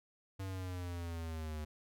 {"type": "exponential sweep", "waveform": "square", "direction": "down", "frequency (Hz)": [97.1, 75.6], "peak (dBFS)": -40, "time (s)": [0.39, 1.65], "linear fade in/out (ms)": 10, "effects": []}